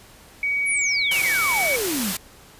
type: tone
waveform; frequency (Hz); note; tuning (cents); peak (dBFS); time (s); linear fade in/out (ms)
sine; 2260; C#7; +33; -20; 0.43-1.76; 2
type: exponential sweep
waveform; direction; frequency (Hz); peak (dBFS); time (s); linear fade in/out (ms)
sine; down; 11560 to 170.1; -24; 0.65-2.14; 50
type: noise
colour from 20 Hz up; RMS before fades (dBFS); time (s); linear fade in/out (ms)
white; -26; 1.11-2.17; 5
effects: pink hiss -48 dBFS RMS until 2.59 s + resampled to 32000 Hz